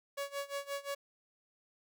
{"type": "tone with tremolo", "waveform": "sawtooth", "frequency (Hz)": 562, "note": "C#5", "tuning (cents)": 24, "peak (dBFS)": -31, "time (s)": [0.17, 0.95], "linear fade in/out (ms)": 10, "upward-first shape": "sine", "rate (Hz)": 5.7, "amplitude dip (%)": 90, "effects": []}